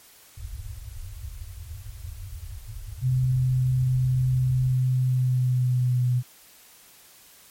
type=low-pass noise; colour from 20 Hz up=white; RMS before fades=-37 dBFS; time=0.37-4.74 s; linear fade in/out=5 ms; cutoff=110 Hz; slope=96 dB/octave
type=tone with pitch glide; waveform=sine; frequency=128.2 to 124.48 Hz; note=C3 to B2; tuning=-35 to +14 cents; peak=-19 dBFS; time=3.01-6.23 s; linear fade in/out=50 ms; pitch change=-51 cents; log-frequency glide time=5.02-6.06 s
effects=white hiss -52 dBFS RMS until 7.5 s + MP3 64 kbps